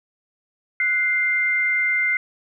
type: tone pair together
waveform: sine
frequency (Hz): 1476.8 / 2093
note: F#6 / C7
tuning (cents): -4 / 0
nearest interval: tritone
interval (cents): 604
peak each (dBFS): -26 / -18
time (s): 0.8-2.17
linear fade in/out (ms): 2
effects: none